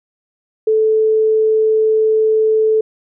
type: tone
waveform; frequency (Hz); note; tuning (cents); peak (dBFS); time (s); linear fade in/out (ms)
sine; 437.1; A4; -11; -10; 0.67-2.81; 5
effects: none